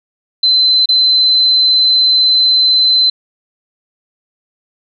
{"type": "tone with dropouts", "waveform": "sine", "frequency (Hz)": 4059, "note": "B7", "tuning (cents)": 47, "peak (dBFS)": -7, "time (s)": [0.43, 3.1], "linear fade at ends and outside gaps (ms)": 5, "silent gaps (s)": [0.858, 0.888], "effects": []}